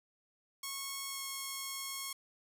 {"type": "tone with pitch glide", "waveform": "5% pulse", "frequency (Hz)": [1097, 1089.4], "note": ["C#6", "C#6"], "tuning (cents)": [-18, -30], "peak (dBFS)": -27, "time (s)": [0.63, 2.13], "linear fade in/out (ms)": 5, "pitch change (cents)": -12, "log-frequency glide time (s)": [1.08, 1.21], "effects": []}